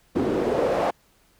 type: noise with band-pass filter sweep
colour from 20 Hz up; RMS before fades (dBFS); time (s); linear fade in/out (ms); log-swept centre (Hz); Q
pink; -23; 0.15-0.91; 10; 300 to 660; 2.7
effects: pink hiss -61 dBFS RMS until 1.39 s